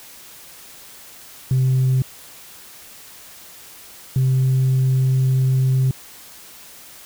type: tone pair in turn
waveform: sine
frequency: 130.2 / 131.03 Hz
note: C3 / C3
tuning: -8 / +3 cents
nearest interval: unison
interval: 11 cents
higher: second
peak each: -12 / -12 dBFS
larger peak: neither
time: 1.51-2.02 / 4.16-5.91 s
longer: second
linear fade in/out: 2 ms
effects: tanh soft clip ceiling -12 dBFS + white hiss -42 dBFS RMS until 7.05 s